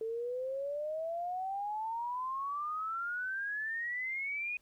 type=exponential sweep; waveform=sine; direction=up; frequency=440 to 2489 Hz; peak=-34 dBFS; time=0.01-4.57 s; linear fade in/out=2 ms; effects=pink hiss -71 dBFS RMS until 4.61 s